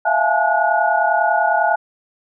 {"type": "tone cluster", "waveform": "sine", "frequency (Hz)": [661, 703, 835, 865, 1453], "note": ["E5", "F5", "G#5", "A5", "F#6"], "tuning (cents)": [5, 11, 9, -30, -32], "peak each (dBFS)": -20, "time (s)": [0.05, 1.76], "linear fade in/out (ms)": 10, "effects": []}